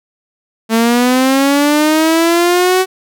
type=linear sweep; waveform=sawtooth; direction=up; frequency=222.1 to 377.5 Hz; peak=-5 dBFS; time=0.69-2.86 s; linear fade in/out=50 ms; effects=none